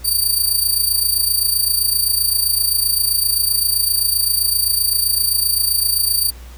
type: tone with amplitude modulation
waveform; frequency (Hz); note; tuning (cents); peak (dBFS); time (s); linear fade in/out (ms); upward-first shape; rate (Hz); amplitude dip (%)
10% pulse; 4624; D8; -28; -5; 0.04-6.31; 20; sine; 27.7; 65
effects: added 60 Hz sine -34 dBFS peak until 6.57 s + pink hiss -44 dBFS RMS until 6.57 s